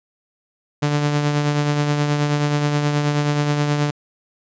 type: tone with tremolo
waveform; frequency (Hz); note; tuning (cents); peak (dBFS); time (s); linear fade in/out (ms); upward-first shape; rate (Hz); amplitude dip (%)
sawtooth; 146.83; D3; 0; -11; 0.82-3.91; 10; triangle; 9.4; 45
effects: resampled to 16000 Hz